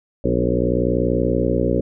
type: harmonic tone with a mistuned harmonic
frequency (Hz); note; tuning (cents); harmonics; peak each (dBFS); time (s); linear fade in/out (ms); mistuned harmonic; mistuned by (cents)
60.4; B1; -38; 1 / 2 / 3 / 4 / 5 / 6 / 7 / 8 / 9; -25 / -25 / -25 / -25 / -25 / -25 / -25 / -25 / -25; 0.24-1.81; 5; 4; +57
effects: none